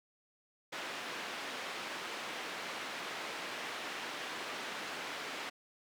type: band-pass noise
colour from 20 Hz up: white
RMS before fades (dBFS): -42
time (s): 0.72-5.5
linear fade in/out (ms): 10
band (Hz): 260 to 2700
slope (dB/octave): 12
effects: none